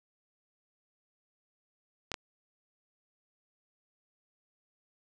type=clicks; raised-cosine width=0.2 ms; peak=-17 dBFS; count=2; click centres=2.117 / 2.142 s; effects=none